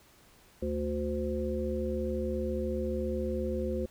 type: harmonic tone with a mistuned harmonic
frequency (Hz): 73.8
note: D2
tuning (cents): +9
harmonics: 1 / 3 / 5 / 7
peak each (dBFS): -35 / -35 / -35 / -35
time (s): 0.62-3.86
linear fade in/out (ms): 5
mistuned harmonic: 5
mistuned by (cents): -22
effects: pink hiss -60 dBFS RMS until 3.9 s